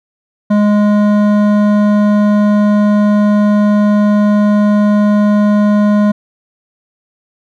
sine tone with hard clipping, 207.7 Hz, G#3, in tune, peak -9 dBFS, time 0.5-6.12 s, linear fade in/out 10 ms, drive 12 dB, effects none

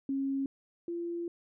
sine tone pair in turn, 272.4 / 342.4 Hz, C#4 / F4, -30 / -34 cents, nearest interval major third, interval 396 cents, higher second, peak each -29 / -33 dBFS, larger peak first, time 0.09-0.46 / 0.88-1.28 s, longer second, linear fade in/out 2 ms, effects none

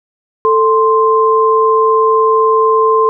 sine tone pair together, 442.3 / 1046 Hz, A4 / C6, +9 / -1 cents, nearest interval octave + minor third, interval 1490 cents, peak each -10 dBFS, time 0.45-3.09 s, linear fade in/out 0 ms, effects none

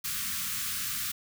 white band-stop noise, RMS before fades -33 dBFS, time 0.04-1.12 s, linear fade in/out 10 ms, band 250 to 1100 Hz, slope 96 dB/octave, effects none

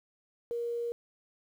sine tone with quantisation, 471.9 Hz, A#4, 21 cents sharp, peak -31 dBFS, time 0.51-0.92 s, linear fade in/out 0 ms, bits 10, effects none

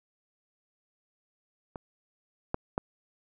clicks, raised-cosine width 1 ms, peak -24 / -14 / -14 dBFS, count 3, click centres 1.758 / 2.544 / 2.779 s, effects none

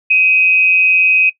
sine tone with amplitude modulation, 2523 Hz, D#7, 23 cents sharp, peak -5 dBFS, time 0.1-1.3 s, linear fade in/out 10 ms, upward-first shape sine, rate 181 Hz, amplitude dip 45%, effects noise-tail reverb RT60 0.1 s tail -20 dB re dry

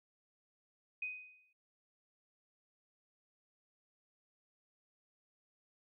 sine tone with exponential decay, 2501 Hz, D#7, 8 cents sharp, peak -35 dBFS, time 1.02-1.53 s, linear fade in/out 5 ms, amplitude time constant 110 ms, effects none

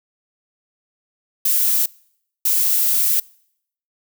violet noise bursts at uneven times, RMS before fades -17 dBFS, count 2, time 1.45-1.86 / 2.45-3.2 s, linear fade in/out 5 ms, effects noise-tail reverb RT60 0.7 s tail -25 dB re dry

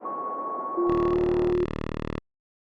white band-pass noise, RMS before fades -37 dBFS, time 0-1.55 s, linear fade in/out 50 ms, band 260 to 840 Hz, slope 24 dB/octave
sine tone with tremolo, 1108.7 Hz, C#6, in tune, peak -28 dBFS, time 0.05-1.14 s, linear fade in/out 2 ms, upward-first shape sine, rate 15 Hz, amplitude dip 35%
sine tone with pitch glide, 349.2 to 356.5 Hz, F4 to F4, 0 to +36 cents, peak -21 dBFS, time 0.77-1.65 s, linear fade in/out 10 ms, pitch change +36 cents, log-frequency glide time 0.97-1.18 s
5% pulse tone, 38.19 Hz, D#1, 31 cents flat, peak -18 dBFS, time 0.87-2.19 s, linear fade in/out 10 ms
effects low-pass 3000 Hz 12 dB/octave + Opus 48 kbps

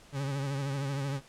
40% pulse tone with vibrato, 138.59 Hz, C#3, in tune, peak -30 dBFS, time 0.12-1.21 s, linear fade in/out 50 ms, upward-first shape triangle, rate 13 Hz, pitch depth 68 cents each way, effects pink hiss -56 dBFS RMS until 1.28 s + low-pass 9000 Hz 12 dB/octave

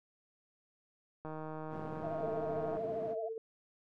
click train, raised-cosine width 1 ms, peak -30 dBFS, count 238, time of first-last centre 1.25-2.769 s, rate 156 Hz
white band-pass noise, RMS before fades -47 dBFS, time 1.69-3.16 s, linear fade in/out 50 ms, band 120 to 390 Hz, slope 12 dB/octave
sine tone with vibrato, 659.3 Hz, E5, in tune, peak -37 dBFS, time 2.03-3.29 s, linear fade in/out 10 ms, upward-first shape sine, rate 13 Hz, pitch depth 69 cents each way
sine tone with tremolo, 448 Hz, A4, 31 cents sharp, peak -36 dBFS, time 2.23-3.38 s, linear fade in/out 2 ms, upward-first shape sine, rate 15 Hz, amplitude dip 55%
effects none

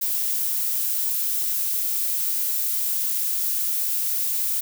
violet noise, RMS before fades -24 dBFS, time 0.01-4.61 s, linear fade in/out 10 ms, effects none

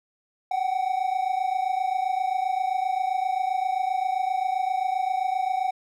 triangle tone pair together, 745.4 / 773 Hz, F#5 / G5, +13 / -24 cents, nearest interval minor second, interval 63 cents, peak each -23 / -25 dBFS, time 0.51-5.71 s, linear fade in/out 5 ms, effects none

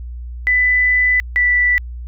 sine tone pair in turn, 1995 / 1969.8 Hz, B6 / B6, +17 / -5 cents, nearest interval unison, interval 22 cents, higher first, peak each -11 dBFS, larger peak neither, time 0.47-1.2 / 1.36-1.78 s, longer first, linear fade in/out 0 ms, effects added 60 Hz sine -26 dBFS peak until 2.07 s

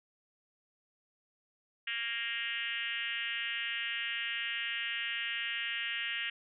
sine tone with frequency modulation, 2347 Hz, D7, 2 cents flat, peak -33 dBFS, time 1.87-6.3 s, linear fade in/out 5 ms, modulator 239 Hz, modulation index 3.1, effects none

